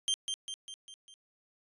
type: tone with echo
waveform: sawtooth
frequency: 3149 Hz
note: G7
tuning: 7 cents sharp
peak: -24 dBFS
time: 0.08-0.14 s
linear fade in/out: 0 ms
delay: 200 ms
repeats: 5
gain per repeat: -5 dB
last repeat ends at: 1.14 s
effects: resampled to 24000 Hz